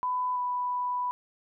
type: tone pair in turn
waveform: sine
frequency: 1000 / 989.1 Hz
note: B5 / B5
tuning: +21 / +2 cents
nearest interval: unison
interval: 19 cents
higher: first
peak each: -26 / -27 dBFS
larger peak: first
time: 0.03-0.36 / 0.36-1.11 s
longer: second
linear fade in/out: 0 ms
effects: none